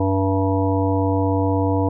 harmonic tone, 96.3 Hz, G2, 30 cents flat, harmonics 1 / 3 / 5 / 7 / 9 / 10, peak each -20 / -21 / -24 / -27 / -30 / -28 dBFS, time 0-1.89 s, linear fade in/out 5 ms, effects none

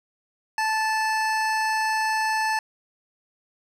25% pulse tone, 875 Hz, A5, 10 cents flat, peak -18 dBFS, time 0.58-2.59 s, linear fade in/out 2 ms, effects low-pass 8000 Hz 12 dB/octave + 9-bit

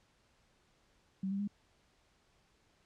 sine tone with pitch steps, 191.6 / 197.56 / 203.7 Hz, G3 / G3 / G#3, -39 / +14 / -33 cents, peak -33 dBFS, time 1.23-1.476 s, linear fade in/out 5 ms, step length 82 ms, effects pink hiss -71 dBFS RMS until 2.85 s + low-pass 7000 Hz 12 dB/octave

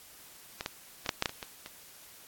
clicks, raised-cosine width 0.2 ms, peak -18 / -15 / -19 / -9 / -9 / -10 / -24 / -22 / -25 dBFS, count 9, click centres 0.609 / 0.661 / 1.062 / 1.092 / 1.224 / 1.258 / 1.294 / 1.428 / 1.661 s, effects white hiss -53 dBFS RMS until 2.27 s + AAC 64 kbps

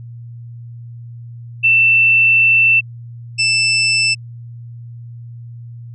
sine / 25% pulse tone pair in turn, 2673 / 2650 Hz, E7 / E7, +23 / +9 cents, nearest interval unison, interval 14 cents, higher first, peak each -8 dBFS, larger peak neither, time 1.63-2.81 / 3.38-4.15 s, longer first, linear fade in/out 20 ms, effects added 118 Hz sine -30 dBFS peak until 5.94 s + resampled to 22050 Hz

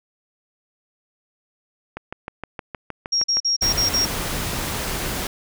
click train, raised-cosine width 0.5 ms, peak -15 dBFS, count 10, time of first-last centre 1.97-3.37 s, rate 6.43 Hz
sine tone bursts, 5588 Hz, F8, in tune, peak -17 dBFS, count 6, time 3.12-4.055 s, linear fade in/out 10 ms, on 120 ms, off 43 ms
pink noise, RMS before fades -26 dBFS, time 3.62-5.27 s, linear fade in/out 2 ms
effects none

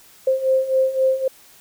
sine beating tone pair, 523.3 / 527.1 Hz, C5 / C5, 0 / +13 cents, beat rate 3.8 Hz, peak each -21 / -17 dBFS, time 0.27-1.28 s, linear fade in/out 5 ms, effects white hiss -49 dBFS RMS until 1.6 s

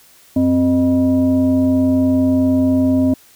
sine tone with frequency modulation, 261.6 Hz, C4, in tune, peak -11 dBFS, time 0.36-3.14 s, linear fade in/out 5 ms, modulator 354 Hz, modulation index 0.58, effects white hiss -48 dBFS RMS until 3.35 s

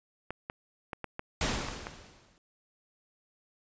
clicks, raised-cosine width 0.5 ms, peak -21 dBFS, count 7, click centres 0.306 / 0.499 / 0.932 / 1.043 / 1.194 / 1.686 / 1.869 s
pink noise with exponential decay, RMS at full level -27 dBFS, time 1.41-2.38 s, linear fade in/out 1 ms, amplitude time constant 210 ms
effects resampled to 16000 Hz

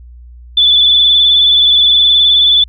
sine tone with vibrato, 3478 Hz, A7, 21 cents flat, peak -5 dBFS, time 0.57-2.64 s, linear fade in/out 5 ms, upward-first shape triangle, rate 19 Hz, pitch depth 39 cents each way, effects added 60 Hz sine -32 dBFS peak until 2.68 s

